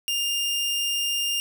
sawtooth tone, 2806 Hz, F7, 8 cents sharp, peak -20 dBFS, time 0.08-1.4 s, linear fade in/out 0 ms, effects none

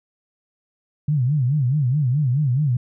sine tone with vibrato, 136.5 Hz, C#3, 26 cents flat, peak -16 dBFS, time 1.08-2.77 s, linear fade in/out 5 ms, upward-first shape sine, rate 4.7 Hz, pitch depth 210 cents each way, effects none

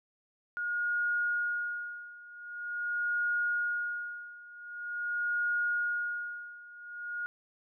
sine tone with tremolo, 1434 Hz, F6, 45 cents sharp, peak -27 dBFS, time 0.57-7.26 s, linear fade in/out 0 ms, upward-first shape sine, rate 0.45 Hz, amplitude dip 90%, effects none

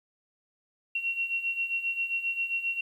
sine beating tone pair, 2730 / 2737.5 Hz, F7 / F7, -40 / -35 cents, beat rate 7.5 Hz, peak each -34 / -29 dBFS, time 0.95-2.81 s, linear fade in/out 5 ms, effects 10-bit

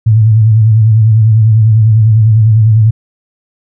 sine tone with vibrato, 110 Hz, A2, in tune, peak -3 dBFS, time 0.06-2.91 s, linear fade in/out 10 ms, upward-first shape sine, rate 10 Hz, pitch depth 66 cents each way, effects none

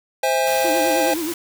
square chord, C augmented, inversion none, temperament just, 523.3 / 654.1 / 817.6 Hz, C5 / E5 / G#5, 0 / -14 / -27 cents, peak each -21 / -24 / -22 dBFS, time 0.23-1.14 s, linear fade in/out 5 ms
white noise, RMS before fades -31 dBFS, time 0.47-1.34 s, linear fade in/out 2 ms
triangle tone with vibrato, 323.9 Hz, E4, 30 cents flat, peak -21 dBFS, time 0.64-1.33 s, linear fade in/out 10 ms, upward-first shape sine, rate 9.5 Hz, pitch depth 120 cents each way
effects none

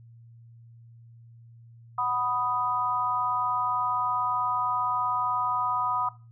sine chord, B major, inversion second, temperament equal, 740 / 987.8 / 1244.5 Hz, F#5 / B5 / D#6, 0 / 0 / 0 cents, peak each -33 / -28 / -28 dBFS, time 1.98-6.09 s, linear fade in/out 5 ms, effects noise-tail reverb RT60 0.3 s tail -17 dB re dry + added 116 Hz sine -48 dBFS peak until 6.31 s

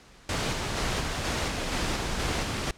pink noise with tremolo, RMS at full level -28 dBFS, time 0.29-2.71 s, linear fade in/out 2 ms, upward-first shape square, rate 2.1 Hz, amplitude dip 25%, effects pink hiss -53 dBFS RMS until 2.77 s + low-pass 7000 Hz 12 dB/octave

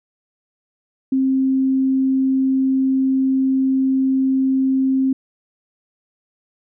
sine tone, 265 Hz, C4, 22 cents sharp, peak -14 dBFS, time 1.12-5.13 s, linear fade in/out 5 ms, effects none

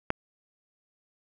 click, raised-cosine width 0.5 ms, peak -10 dBFS, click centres 0.104 s, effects none

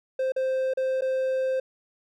triangle tone with dropouts, 523 Hz, C5, 1 cent flat, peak -21 dBFS, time 0.19-1.6 s, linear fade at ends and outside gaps 5 ms, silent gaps 0.321-0.362 / 0.737-0.772 / 1.01-1.019 s, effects none

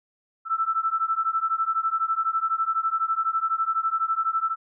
sine beating tone pair, 1318.5 / 1330.5 Hz, E6 / E6, 0 / +16 cents, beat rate 12 Hz, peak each -25 dBFS, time 0.45-4.56 s, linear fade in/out 50 ms, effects none

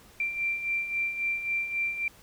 sine beating tone pair, 2356 / 2359.7 Hz, D7 / D7, +5 / +8 cents, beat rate 3.7 Hz, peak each -35 / -28 dBFS, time 0.2-2.08 s, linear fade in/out 2 ms, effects pink hiss -55 dBFS RMS until 2.22 s

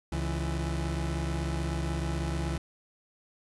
30% pulse tone pair together, 69.55 / 165.8 Hz, C#2 / E3, +6 / +10 cents, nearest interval octave + minor third, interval 1504 cents, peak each -28 / -31 dBFS, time 0.12-2.58 s, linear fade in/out 5 ms, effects resampled to 24000 Hz + 11-bit

